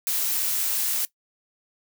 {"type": "noise", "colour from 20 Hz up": "blue", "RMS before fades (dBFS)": -25, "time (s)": [0.07, 1.05], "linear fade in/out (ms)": 0, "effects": ["noise-tail reverb RT60 0.1 s tail -19 dB re dry"]}